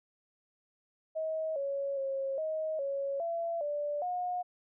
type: tone with pitch steps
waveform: sine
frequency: 635 / 556 / 542 / 629 / 554 / 674 / 586 / 720 Hz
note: D#5 / C#5 / C#5 / D#5 / C#5 / E5 / D5 / F#5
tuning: +35 / +5 / -39 / +19 / -1 / +38 / -4 / -47 cents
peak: -31 dBFS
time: 1.15-4.43 s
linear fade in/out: 20 ms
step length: 410 ms
effects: none